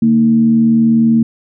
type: tone with frequency modulation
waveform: sine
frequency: 228 Hz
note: A#3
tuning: 38 cents flat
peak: -7 dBFS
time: 0.02-1.23 s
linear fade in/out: 5 ms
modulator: 80.1 Hz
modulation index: 0.43
effects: none